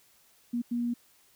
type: tone bursts at uneven times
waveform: sine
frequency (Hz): 239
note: A#3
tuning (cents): +43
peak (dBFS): -27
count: 2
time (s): 0.53-0.62 / 0.71-0.94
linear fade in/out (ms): 10
effects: white hiss -63 dBFS RMS until 1.35 s